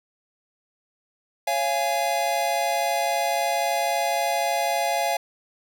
square chord, Db major, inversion none, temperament equal with one note detuned, 554.4 / 686.9 / 830.6 Hz, Db5 / F5 / Ab5, 0 / -29 / 0 cents, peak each -30 / -25 / -27 dBFS, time 1.47-5.17 s, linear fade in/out 5 ms, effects none

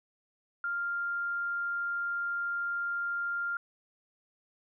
sine tone, 1396.9 Hz, F6, in tune, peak -30 dBFS, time 0.64-3.57 s, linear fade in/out 2 ms, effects none

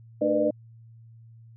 sine tone cluster, 221 / 300 / 480.6 / 500 / 603 Hz, A3 / D4 / B4 / B4 / D5, +8 / +37 / -47 / +21 / +46 cents, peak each -32 / -27 / -31 / -28 / -23 dBFS, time 0.21-0.51 s, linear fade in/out 10 ms, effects added 114 Hz sine -47 dBFS peak until 1.56 s

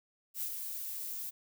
violet noise with ADSR envelope, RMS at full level -35 dBFS, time 0.34-1.31 s, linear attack 78 ms, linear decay 77 ms, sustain -5 dB, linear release 23 ms, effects none

